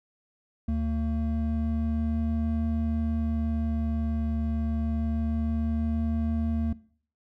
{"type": "tone pair together", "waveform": "triangle", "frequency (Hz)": [75.59, 226.5], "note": ["D#2", "A#3"], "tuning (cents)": [-49, -50], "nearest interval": "octave + perfect fifth", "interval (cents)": 1899, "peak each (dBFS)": -25, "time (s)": [0.68, 6.73], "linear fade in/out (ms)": 5, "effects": ["noise-tail reverb RT60 0.5 s tail -19 dB re dry"]}